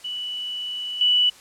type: tone with level steps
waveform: sine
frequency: 2960 Hz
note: F#7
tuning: in tune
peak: -27 / -15 dBFS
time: 0.04-1.3 s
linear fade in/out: 10 ms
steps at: 1.01 s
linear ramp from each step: 2 ms
effects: white hiss -48 dBFS RMS until 1.4 s + low-pass 9000 Hz 12 dB/octave